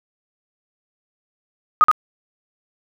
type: tone with echo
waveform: sine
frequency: 1244.5 Hz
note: D#6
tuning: in tune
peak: -7 dBFS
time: 1.81-1.84 s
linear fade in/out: 0 ms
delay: 74 ms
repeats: 1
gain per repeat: -2 dB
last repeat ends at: 1.914 s
effects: none